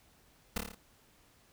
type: noise with echo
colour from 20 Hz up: pink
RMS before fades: -32 dBFS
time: 0.56-0.58 s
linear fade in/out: 5 ms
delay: 28 ms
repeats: 6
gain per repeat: -3 dB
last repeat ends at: 0.748 s
effects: pink hiss -65 dBFS RMS until 1.52 s